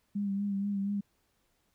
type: tone with vibrato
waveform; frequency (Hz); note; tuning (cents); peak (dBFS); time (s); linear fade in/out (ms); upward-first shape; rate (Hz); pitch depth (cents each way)
sine; 200; G3; +35; -29; 0.15-1.01; 10; sine; 4.2; 34
effects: pink hiss -74 dBFS RMS until 1.74 s